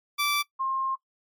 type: tone pair in turn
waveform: 15% pulse / sine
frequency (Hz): 1164 / 1064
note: D6 / C6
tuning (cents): -16 / +29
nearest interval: major second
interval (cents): 155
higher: first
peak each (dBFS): -17 / -25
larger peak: first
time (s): 0.18-0.43 / 0.59-0.96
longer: second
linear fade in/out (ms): 20
effects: noise-tail reverb RT60 0.1 s tail -19 dB re dry + MP3 96 kbps